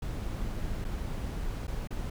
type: noise with dropouts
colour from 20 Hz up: brown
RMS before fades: -34 dBFS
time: 0.02-2.1 s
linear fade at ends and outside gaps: 5 ms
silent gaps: 0.844-0.848 / 1.67-1.678 / 1.874-1.906 s
effects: none